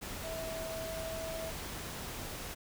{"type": "tone in noise", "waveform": "sine", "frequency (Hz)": 650, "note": "E5", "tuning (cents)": -24, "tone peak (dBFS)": -39, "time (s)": [0.23, 1.51], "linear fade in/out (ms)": 20, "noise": "pink", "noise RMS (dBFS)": -42, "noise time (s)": [0.01, 2.55], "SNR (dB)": 0, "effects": []}